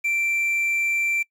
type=tone with quantisation; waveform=triangle; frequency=2349 Hz; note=D7; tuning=in tune; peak=-19 dBFS; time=0.04-1.23 s; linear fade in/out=10 ms; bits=8; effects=noise-tail reverb RT60 0.1 s tail -24 dB re dry